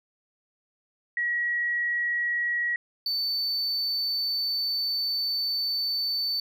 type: tone pair in turn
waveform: sine / triangle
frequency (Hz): 1913 / 4525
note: A#6 / C#8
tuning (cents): +44 / +35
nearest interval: octave + minor third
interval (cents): 1491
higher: second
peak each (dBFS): -24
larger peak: neither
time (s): 1.17-2.76 / 3.06-6.4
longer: second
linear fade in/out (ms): 2
effects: none